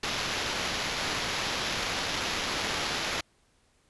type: noise with sample-and-hold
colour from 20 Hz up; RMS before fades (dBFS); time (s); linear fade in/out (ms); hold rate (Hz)
violet; -31; 0.03-3.21; 5; 8820
effects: pink hiss -67 dBFS RMS until 3.89 s + resampled to 24000 Hz